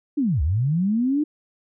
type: linear two-way sweep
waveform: sine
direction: down then up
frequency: 308.2 to 65.5 to 308.2 Hz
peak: -18 dBFS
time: 0.17-1.24 s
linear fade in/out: 10 ms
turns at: 0.42 s
effects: none